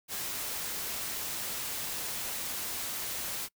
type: noise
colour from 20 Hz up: white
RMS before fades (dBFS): -36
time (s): 0.08-3.49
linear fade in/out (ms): 50
effects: noise-tail reverb RT60 0.1 s tail -24 dB re dry